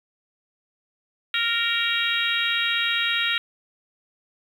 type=harmonic tone with a mistuned harmonic; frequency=464.7 Hz; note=A#4; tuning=5 cents flat; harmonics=3 / 4 / 5 / 6 / 7 / 8; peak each=-28 / -28 / -28 / -28 / -28 / -28 dBFS; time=1.34-3.38 s; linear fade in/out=2 ms; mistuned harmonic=8; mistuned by=+36 cents; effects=8-bit